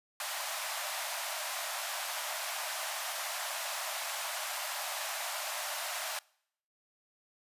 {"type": "high-pass noise", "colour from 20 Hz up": "pink", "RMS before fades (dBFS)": -37, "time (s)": [0.2, 6.19], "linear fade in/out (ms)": 2, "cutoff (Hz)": 590, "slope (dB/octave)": 96, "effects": ["noise-tail reverb RT60 0.7 s tail -25 dB re dry", "resampled to 32000 Hz"]}